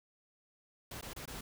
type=noise with dropouts; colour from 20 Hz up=pink; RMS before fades=-45 dBFS; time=0.91-1.41 s; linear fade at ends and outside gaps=5 ms; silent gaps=1.012-1.025 / 1.134-1.162 / 1.257-1.276 s; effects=none